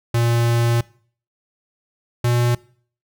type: tone pair in turn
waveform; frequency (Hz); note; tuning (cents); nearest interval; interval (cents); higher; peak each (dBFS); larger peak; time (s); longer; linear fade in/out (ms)
square; 117.7 / 120.59; A#2 / B2; +17 / -41; unison; 42; second; -16; neither; 0.14-0.81 / 2.24-2.55; first; 5
effects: noise-tail reverb RT60 0.5 s tail -22 dB re dry